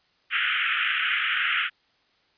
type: band-pass noise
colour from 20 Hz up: pink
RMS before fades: -25 dBFS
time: 0.3-1.7 s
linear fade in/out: 50 ms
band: 1300 to 3200 Hz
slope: 96 dB/octave
effects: white hiss -65 dBFS RMS until 2.37 s + resampled to 11025 Hz